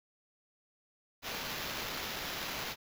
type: noise with sample-and-hold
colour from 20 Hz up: white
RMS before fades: -39 dBFS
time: 1.22-2.76 s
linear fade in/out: 50 ms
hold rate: 8820 Hz
effects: none